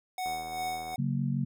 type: tone with tremolo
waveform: square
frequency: 740 Hz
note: F#5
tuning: in tune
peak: -31 dBFS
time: 0.18-0.96 s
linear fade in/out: 2 ms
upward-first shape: sine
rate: 2.6 Hz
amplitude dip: 55%
type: click train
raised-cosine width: 1 ms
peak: -31 dBFS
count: 56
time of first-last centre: 0.26-0.942 s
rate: 80.6 Hz
type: chord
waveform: sine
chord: F# major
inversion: second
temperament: just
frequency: 138.75 / 185 / 231.2 Hz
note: C#3 / F#3 / A#3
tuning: +2 / 0 / -14 cents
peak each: -29 / -34 / -33 dBFS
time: 0.98-1.45 s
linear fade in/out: 10 ms
effects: none